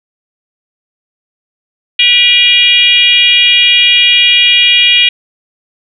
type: tone with frequency modulation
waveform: sine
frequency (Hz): 2859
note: F7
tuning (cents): +40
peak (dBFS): -4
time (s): 1.99-5.09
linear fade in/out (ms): 5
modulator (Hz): 453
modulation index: 1.3
effects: none